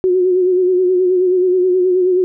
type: tone with vibrato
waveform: sine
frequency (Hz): 366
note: F#4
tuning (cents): -19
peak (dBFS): -10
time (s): 0.04-2.24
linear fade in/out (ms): 0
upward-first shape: sine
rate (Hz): 9.4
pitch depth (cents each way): 44
effects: none